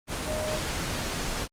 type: tone in noise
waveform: sine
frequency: 617 Hz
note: D#5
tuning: 15 cents flat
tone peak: -30 dBFS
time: 0.25-0.6 s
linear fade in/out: 50 ms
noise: pink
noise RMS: -31 dBFS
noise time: 0.07-1.48 s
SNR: -2 dB
effects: low-pass 10000 Hz 12 dB/octave + Opus 24 kbps